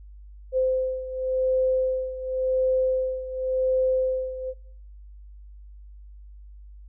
sine beating tone pair, 517 / 517.91 Hz, C5 / C5, -21 / -18 cents, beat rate 0.91 Hz, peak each -23 / -27 dBFS, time 0.52-4.54 s, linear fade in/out 50 ms, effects noise-tail reverb RT60 0.8 s tail -24 dB re dry + added 50 Hz sine -42 dBFS peak until 6.88 s

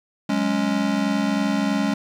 square chord, F# suspended second, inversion none, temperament just, 185 / 208.1 / 277.5 Hz, F#3 / G#3 / C#4, 0 / +4 / +2 cents, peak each -29 / -23 / -24 dBFS, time 0.29-1.94 s, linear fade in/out 5 ms, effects low-pass 6000 Hz 12 dB/octave + 8-bit

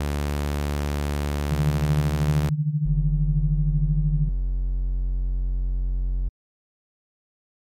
sawtooth tone with pitch glide, 72.6 to 73.87 Hz, D2 to D2, -19 to +11 cents, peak -19 dBFS, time 0-2.5 s, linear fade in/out 5 ms, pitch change +30 cents, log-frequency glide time 1.58-1.95 s
sine tone with tremolo, 150.3 Hz, D3, 40 cents sharp, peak -17 dBFS, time 1.51-4.29 s, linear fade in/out 10 ms, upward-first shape sine, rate 13 Hz, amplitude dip 75%
triangle tone, 45 Hz, F#1, 47 cents flat, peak -19 dBFS, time 2.85-6.29 s, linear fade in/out 10 ms
effects MP3 64 kbps

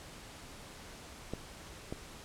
clicks, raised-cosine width 2 ms, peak -23 dBFS, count 2, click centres 1.336 / 1.925 s, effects pink hiss -50 dBFS RMS until 2.24 s + low-pass 10000 Hz 12 dB/octave

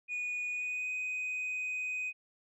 sine tone with pitch glide, 2462 to 2502 Hz, D#7 to D#7, -19 to +9 cents, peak -31 dBFS, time 0.08-2.13 s, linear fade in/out 50 ms, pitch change +28 cents, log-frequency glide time 0.51-0.89 s, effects tanh soft clip ceiling -32 dBFS

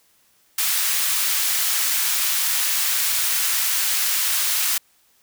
white high-pass noise, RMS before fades -21 dBFS, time 0.58-4.78 s, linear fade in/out 5 ms, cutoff 1300 Hz, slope 12 dB/octave, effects white hiss -60 dBFS RMS until 5.22 s

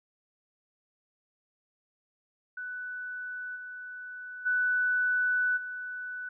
sine tone with level steps, 1490 Hz, F#6, 12 cents sharp, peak -35 / -39 / -24 / -35 dBFS, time 2.57-6.29 s, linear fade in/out 5 ms, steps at 3.55 / 4.45 / 5.56 s, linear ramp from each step 20 ms, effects none

